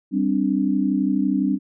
sine chord, G suspended fourth, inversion none, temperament equal, 196 / 261.6 / 293.7 Hz, G3 / C4 / D4, 0 / 0 / 0 cents, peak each -22 dBFS, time 0.11-1.59 s, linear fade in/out 50 ms, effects none

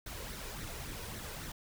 pink noise with flanger, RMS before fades -43 dBFS, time 0.06-1.52 s, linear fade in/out 5 ms, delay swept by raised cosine 0.5 to 2.1 ms, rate 3.6 Hz, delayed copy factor +0.55, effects none

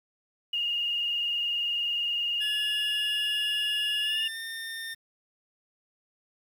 sine tone with vibrato, 2845 Hz, F7, 31 cents sharp, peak -26 dBFS, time 0.53-4.28 s, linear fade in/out 5 ms, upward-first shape square, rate 20 Hz, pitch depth 26 cents each way
25% pulse tone with pitch glide, 1703 to 1814.7 Hz, G#6 to A#6, +43 to -47 cents, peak -31 dBFS, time 2.4-4.95 s, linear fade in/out 20 ms, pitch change +110 cents, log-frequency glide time 4.01-4.37 s
effects 9-bit

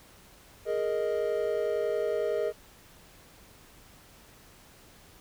triangle chord, Ab suspended second, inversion none, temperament equal, 415.3 / 466.2 / 622.3 Hz, Ab4 / Bb4 / Eb5, 0 / 0 / 0 cents, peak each -29 dBFS, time 0.65-2.53 s, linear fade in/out 50 ms, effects pink hiss -55 dBFS RMS until 5.2 s

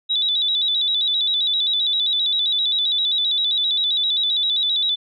sine tone with vibrato, 3667 Hz, A#7, 29 cents flat, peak -17 dBFS, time 0.09-4.96 s, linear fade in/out 20 ms, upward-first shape square, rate 7.6 Hz, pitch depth 82 cents each way, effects none

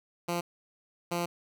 10% pulse tone bursts at uneven times, 172.9 Hz, F3, 17 cents flat, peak -21 dBFS, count 2, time 0.28-0.41 / 1.11-1.26 s, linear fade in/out 10 ms, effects none

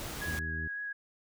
pink noise, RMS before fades -40 dBFS, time 0-0.39 s, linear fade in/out 0 ms
sine tone with vibrato, 1661.2 Hz, G#6, in tune, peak -35 dBFS, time 0.21-0.93 s, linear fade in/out 10 ms, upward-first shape sine, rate 5.4 Hz, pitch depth 11 cents each way
harmonic tone, 79.8 Hz, D#2, 44 cents sharp, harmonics 1 / 2 / 3 / 4 / 5, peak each -37 / -43 / -47 / -49 / -51 dBFS, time 0.26-0.68 s, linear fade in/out 10 ms
effects none

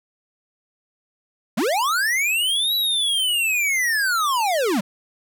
square linear two-way sweep, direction up then down, 174.61 to 3951 to 174.61 Hz, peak -19 dBFS, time 1.57-4.81 s, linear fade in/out 10 ms, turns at 2.75 s, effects none

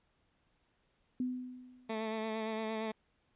sine tone with exponential decay, 251.8 Hz, B3, 34 cents sharp, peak -30 dBFS, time 1.2-2.08 s, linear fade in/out 2 ms, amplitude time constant 190 ms
15% pulse tone with vibrato, 220 Hz, A3, in tune, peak -29 dBFS, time 1.89-2.92 s, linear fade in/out 10 ms, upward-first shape sine, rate 8.7 Hz, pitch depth 24 cents each way
effects pink hiss -75 dBFS RMS until 3.35 s + resampled to 8000 Hz

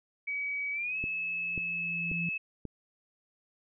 sine tone with pitch glide, 2272 to 2595 Hz, C#7 to E7, +42 to -28 cents, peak -31 dBFS, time 0.27-2.38 s, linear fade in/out 10 ms, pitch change +230 cents, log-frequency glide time 0.72-0.98 s
sine tone with exponential growth, 170 Hz, F3, 46 cents flat, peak -31 dBFS, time 0.77-2.29 s, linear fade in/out 2 ms, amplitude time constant 330 ms
click train, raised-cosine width 3 ms, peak -25 dBFS, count 4, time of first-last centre 1.04-2.653 s, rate 1.86 Hz
effects none

